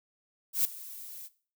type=noise with ADSR envelope; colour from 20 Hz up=violet; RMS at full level=-24 dBFS; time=0.53-1.29 s; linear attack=120 ms; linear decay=3 ms; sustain=-20 dB; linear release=34 ms; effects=noise-tail reverb RT60 0.4 s tail -17 dB re dry